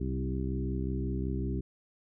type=harmonic tone with a mistuned harmonic; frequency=65.41 Hz; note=C2; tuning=in tune; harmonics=1 / 2 / 3 / 4 / 5 / 6; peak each=-33 / -36 / -38 / -39 / -40 / -41 dBFS; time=0-1.61 s; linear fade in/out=10 ms; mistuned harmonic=3; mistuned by=-21 cents; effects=none